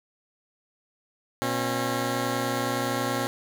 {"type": "tone pair together", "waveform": "10% pulse", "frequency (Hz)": [120.6, 270.7], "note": ["B2", "C#4"], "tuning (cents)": [-41, -41], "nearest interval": "octave + major second", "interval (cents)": 1400, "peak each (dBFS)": [-21, -19], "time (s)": [1.42, 3.27], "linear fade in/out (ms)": 0, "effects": []}